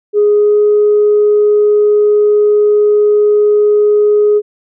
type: tone with pitch glide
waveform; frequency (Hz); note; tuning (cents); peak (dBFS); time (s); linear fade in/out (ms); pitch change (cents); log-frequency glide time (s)
sine; 415.3 to 417.7; G#4 to G#4; 0 to +10; -5; 0.13-4.42; 50; +10; 0.33-0.59
effects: tanh soft clip ceiling -2 dBFS